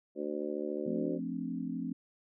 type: harmonic tone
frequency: 74.1 Hz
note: D2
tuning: 16 cents sharp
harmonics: 3 / 4 / 5 / 6 / 7 / 8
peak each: -42 / -39 / -37 / -47 / -40 / -44 dBFS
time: 0.15-1.2 s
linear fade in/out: 50 ms
type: chord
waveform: sine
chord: D minor seventh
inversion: first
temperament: equal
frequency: 174.61 / 220 / 261.6 / 293.7 Hz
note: F3 / A3 / C4 / D4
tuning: 0 / 0 / 0 / 0 cents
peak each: -40 / -40 / -37 / -43 dBFS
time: 0.86-1.93 s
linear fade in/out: 5 ms
effects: none